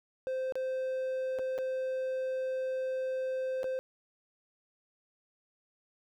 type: tone with dropouts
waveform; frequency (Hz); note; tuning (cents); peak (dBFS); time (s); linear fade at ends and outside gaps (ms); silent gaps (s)
triangle; 520; C5; -11; -29; 0.27-3.79; 0; 0.523-0.555 / 1.387-1.393 / 1.58-1.586 / 3.632-3.642
effects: none